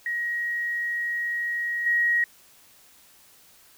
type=tone with level steps; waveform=sine; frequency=1894 Hz; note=A#6; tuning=27 cents sharp; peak=-25 / -19 dBFS; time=0.06-2.24 s; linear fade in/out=2 ms; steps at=1.86 s; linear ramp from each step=5 ms; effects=white hiss -55 dBFS RMS until 3.77 s

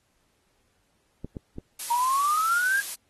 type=clicks; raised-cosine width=3 ms; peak=-21 dBFS; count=3; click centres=1.246 / 1.368 / 1.584 s
type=noise; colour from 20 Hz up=blue; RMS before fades=-32 dBFS; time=1.79-2.95 s; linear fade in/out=10 ms
type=exponential sweep; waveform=sine; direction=up; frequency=932.3 to 1644 Hz; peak=-21 dBFS; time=1.9-2.81 s; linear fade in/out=10 ms
effects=pink hiss -70 dBFS RMS until 3.09 s + AAC 32 kbps

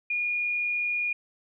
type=tone with frequency modulation; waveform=sine; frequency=2435 Hz; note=D#7; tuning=38 cents flat; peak=-25 dBFS; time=0.1-1.13 s; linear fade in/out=5 ms; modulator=45.6 Hz; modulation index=0.32; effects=none

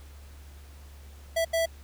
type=tone bursts at uneven times; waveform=square; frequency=659.3 Hz; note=E5; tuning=in tune; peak=-24 dBFS; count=2; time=1.36-1.45 / 1.53-1.66 s; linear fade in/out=10 ms; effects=added 71 Hz sine -45 dBFS peak until 1.83 s + pink hiss -56 dBFS RMS until 1.83 s

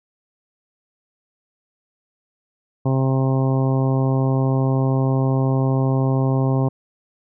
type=harmonic tone; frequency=132.8 Hz; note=C3; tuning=26 cents sharp; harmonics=1 / 2 / 3 / 4 / 5 / 6 / 7 / 8; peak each=-17 / -23 / -27 / -29 / -31 / -33 / -34 / -35 dBFS; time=2.85-6.69 s; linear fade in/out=10 ms; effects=none

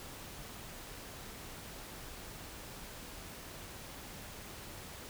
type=silence; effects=pink hiss -48 dBFS RMS until 5.09 s

